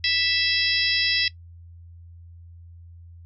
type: harmonic tone with a mistuned harmonic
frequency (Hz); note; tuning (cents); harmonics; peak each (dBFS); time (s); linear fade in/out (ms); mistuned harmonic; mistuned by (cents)
659.3; E5; 0; 3 / 4 / 5 / 6 / 7 / 8; -27 / -27 / -27 / -27 / -27 / -27; 0.04-1.28; 2; 7; +63
effects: noise-tail reverb RT60 0.1 s tail -19 dB re dry + added 85 Hz sine -42 dBFS peak until 3.25 s